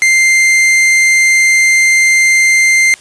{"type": "tone", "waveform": "45% pulse", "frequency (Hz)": 2093, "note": "C7", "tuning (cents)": 0, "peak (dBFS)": -6, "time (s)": [0.02, 2.94], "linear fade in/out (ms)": 0, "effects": ["white hiss -38 dBFS RMS until 3 s", "resampled to 22050 Hz"]}